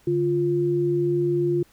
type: tone pair together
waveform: sine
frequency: 145.6 / 349.2 Hz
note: D3 / F4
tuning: -15 / 0 cents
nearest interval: octave + minor third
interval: 1515 cents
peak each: -26 / -20 dBFS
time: 0.07-1.63 s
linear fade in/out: 5 ms
effects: pink hiss -58 dBFS RMS until 1.72 s